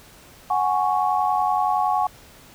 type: chord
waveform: sine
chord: F# suspended second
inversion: none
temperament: equal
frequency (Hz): 740 / 830.6 / 1108.7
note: F#5 / G#5 / C#6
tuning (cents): 0 / 0 / 0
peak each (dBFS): -22 / -22 / -24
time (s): 0.5-2.07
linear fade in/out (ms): 5
effects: pink hiss -48 dBFS RMS until 2.54 s